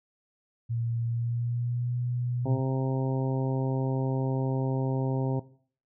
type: tone with pitch glide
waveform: sine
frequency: 116.54 to 122.48 Hz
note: A#2 to B2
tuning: 0 to -14 cents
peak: -27 dBFS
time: 0.69-2.6 s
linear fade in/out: 20 ms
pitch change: +86 cents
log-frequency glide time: 1.05-1.96 s
type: harmonic tone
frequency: 132.2 Hz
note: C3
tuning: 18 cents sharp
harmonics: 1 / 2 / 3 / 4 / 5 / 6 / 7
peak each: -26 / -32 / -36 / -38 / -40 / -42 / -43 dBFS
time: 2.45-5.4 s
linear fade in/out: 10 ms
effects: noise-tail reverb RT60 0.5 s tail -18 dB re dry